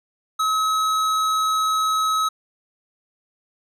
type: tone with hard clipping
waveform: sine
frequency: 1282 Hz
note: E6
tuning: 49 cents flat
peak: -20 dBFS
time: 0.39-2.29 s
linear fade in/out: 10 ms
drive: 14 dB
effects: none